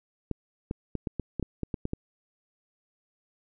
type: clicks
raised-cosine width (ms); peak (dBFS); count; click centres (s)
3; -17; 11; 0.313 / 0.711 / 0.953 / 1.072 / 1.197 / 1.397 / 1.427 / 1.633 / 1.742 / 1.854 / 1.934
effects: none

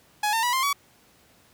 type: tone with pitch steps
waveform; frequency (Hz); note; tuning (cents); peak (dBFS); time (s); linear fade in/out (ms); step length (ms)
sawtooth; 839 / 904.4 / 975 / 1051 / 1132.9; G#5 / A5 / B5 / C6 / C#6; +17 / +47 / -23 / +7 / +37; -18; 0.23-0.73; 5; 100
effects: pink hiss -58 dBFS RMS until 1.53 s + high-pass 80 Hz 12 dB/octave

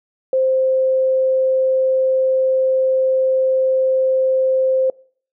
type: tone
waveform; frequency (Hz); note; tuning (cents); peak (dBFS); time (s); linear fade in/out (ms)
sine; 523.3; C5; 0; -13; 0.33-4.9; 2
effects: noise-tail reverb RT60 0.5 s tail -24 dB re dry

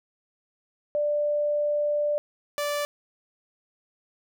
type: tone pair in turn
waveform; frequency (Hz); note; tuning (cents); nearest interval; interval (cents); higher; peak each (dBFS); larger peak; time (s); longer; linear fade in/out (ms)
sine / sawtooth; 590 / 584.2; D5 / D5; +8 / -9; unison; 17; first; -22; neither; 0.95-2.18 / 2.58-2.85; first; 0
effects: none

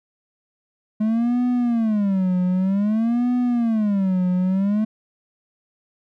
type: tone with vibrato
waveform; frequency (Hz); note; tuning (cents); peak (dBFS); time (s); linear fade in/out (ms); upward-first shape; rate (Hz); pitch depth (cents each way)
triangle; 211.6; G#3; +33; -15; 1-4.85; 10; sine; 0.53; 270
effects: none

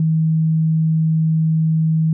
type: tone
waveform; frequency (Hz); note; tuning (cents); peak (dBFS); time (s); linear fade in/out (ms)
sine; 159.6; D#3; +44; -13; 0-2.13; 2
effects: none

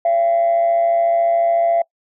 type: tone with amplitude modulation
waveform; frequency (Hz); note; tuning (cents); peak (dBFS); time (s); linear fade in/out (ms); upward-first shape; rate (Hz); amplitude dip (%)
sine; 679; F5; -49; -9; 0.05-1.82; 5; sine; 114; 55
effects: noise-tail reverb RT60 0.1 s tail -24 dB re dry + tanh soft clip ceiling -9 dBFS

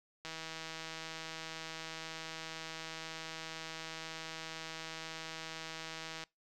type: click train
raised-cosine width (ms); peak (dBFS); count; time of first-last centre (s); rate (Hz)
0.2; -26; 965; 0.25-6.238; 161
effects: noise-tail reverb RT60 0.2 s tail -24 dB re dry

